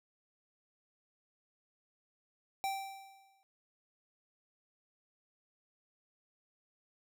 square tone with exponential decay, 780 Hz, G5, 9 cents flat, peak -32 dBFS, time 2.64-3.43 s, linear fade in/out 0 ms, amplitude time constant 170 ms, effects none

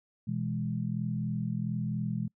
sine chord, E major, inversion second, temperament equal, 123.47 / 164.81 / 207.7 Hz, B2 / E3 / G#3, 0 / 0 / 0 cents, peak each -34 dBFS, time 0.27-2.28 s, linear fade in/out 10 ms, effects noise-tail reverb RT60 0.1 s tail -25 dB re dry

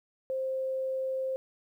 sine tone, 526 Hz, C5, 9 cents sharp, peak -29 dBFS, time 0.3-1.36 s, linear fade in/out 0 ms, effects 11-bit

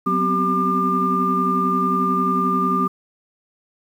sine tone cluster, 184.7 / 248.7 / 259.9 / 388.3 / 1198 Hz, F#3 / B3 / C4 / G4 / D6, -3 / +12 / -11 / -16 / +34 cents, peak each -23 / -27 / -26 / -27 / -18 dBFS, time 0.06-2.88 s, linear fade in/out 10 ms, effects tanh soft clip ceiling -6 dBFS + 8-bit

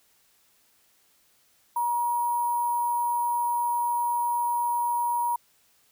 sine tone with sample-and-hold, 954 Hz, A#5, 40 cents sharp, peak -23 dBFS, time 1.76-5.36 s, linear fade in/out 5 ms, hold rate 11025 Hz, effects white hiss -64 dBFS RMS until 5.91 s

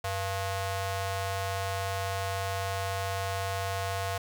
sawtooth ring-modulated tone, 390.6 Hz, G4, 6 cents flat, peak -23 dBFS, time 0.04-4.18 s, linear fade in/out 5 ms, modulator 297 Hz, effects none

